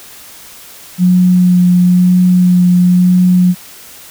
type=tone with vibrato; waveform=sine; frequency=180 Hz; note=F#3; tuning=47 cents flat; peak=-5 dBFS; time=0.98-3.55 s; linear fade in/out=50 ms; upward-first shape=sine; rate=1 Hz; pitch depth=13 cents each way; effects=white hiss -35 dBFS RMS until 4.1 s